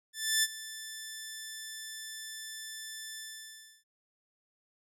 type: tone with ADSR envelope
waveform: 10% pulse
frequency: 1760 Hz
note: A6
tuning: in tune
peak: -15 dBFS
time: 0.13-3.84 s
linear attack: 300 ms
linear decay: 39 ms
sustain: -17 dB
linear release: 660 ms
effects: none